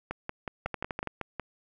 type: two click trains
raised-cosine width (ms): 0.5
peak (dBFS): -17 / -18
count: 6 / 8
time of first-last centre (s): 0.66-1.073 / 0.11-1.397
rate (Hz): 12.1 / 5.44
effects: none